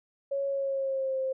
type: tone with pitch glide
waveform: sine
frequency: 554 to 527.2 Hz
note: C#5 to C5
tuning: -1 to +13 cents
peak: -27 dBFS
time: 0.31-1.33 s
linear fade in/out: 10 ms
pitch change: -86 cents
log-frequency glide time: 0.47-1.19 s
effects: none